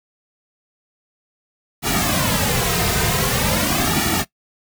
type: noise with flanger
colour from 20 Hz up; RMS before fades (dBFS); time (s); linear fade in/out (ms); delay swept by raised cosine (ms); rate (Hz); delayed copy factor
pink; -19; 1.82-4.25; 50; 1.9 to 3.6; 0.45; -0.9
effects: noise-tail reverb RT60 0.1 s tail -19 dB re dry